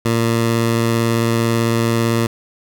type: tone with vibrato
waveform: 15% pulse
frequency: 115.4 Hz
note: A#2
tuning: 17 cents flat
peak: -8 dBFS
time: 0.05-2.27 s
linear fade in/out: 5 ms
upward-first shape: triangle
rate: 18 Hz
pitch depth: 14 cents each way
effects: none